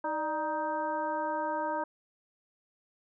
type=harmonic tone with a mistuned harmonic; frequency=313 Hz; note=D#4; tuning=10 cents sharp; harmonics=1 / 2 / 3 / 4 / 5; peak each=-39 / -35 / -32 / -42 / -41 dBFS; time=0.04-1.84 s; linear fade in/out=5 ms; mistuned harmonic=2; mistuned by=-78 cents; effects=none